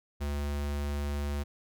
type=tone; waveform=square; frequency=72.1 Hz; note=D2; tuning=31 cents flat; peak=-31 dBFS; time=0.2-1.44 s; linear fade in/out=20 ms; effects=none